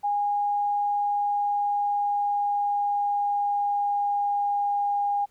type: tone with pitch glide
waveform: sine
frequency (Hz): 819 to 812.9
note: G#5 to G#5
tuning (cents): -24 to -37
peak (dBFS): -22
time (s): 0.03-5.26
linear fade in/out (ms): 20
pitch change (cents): -13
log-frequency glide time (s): 0.83-5.11
effects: pink hiss -65 dBFS RMS until 5.3 s